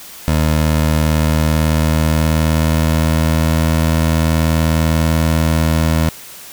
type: tone with pitch glide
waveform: 20% pulse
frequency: 77.78 to 80.38 Hz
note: D#2 to E2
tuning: 0 to -43 cents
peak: -7 dBFS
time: 0.28-6.09 s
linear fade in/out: 0 ms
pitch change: +57 cents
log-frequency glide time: 1.1-3.71 s
effects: white hiss -35 dBFS RMS until 6.52 s